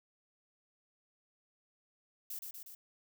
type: noise with echo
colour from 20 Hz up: violet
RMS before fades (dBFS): -42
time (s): 2.3-2.39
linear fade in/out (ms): 5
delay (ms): 120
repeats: 3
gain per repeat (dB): -3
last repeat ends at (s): 2.75
effects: none